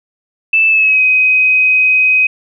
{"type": "tone with pitch glide", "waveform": "sine", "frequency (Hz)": [2637, 2519], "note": ["E7", "D#7"], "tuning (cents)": [0, 21], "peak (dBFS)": -7, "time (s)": [0.53, 2.27], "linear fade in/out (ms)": 5, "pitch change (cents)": -79, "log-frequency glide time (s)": [0.68, 1.02], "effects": []}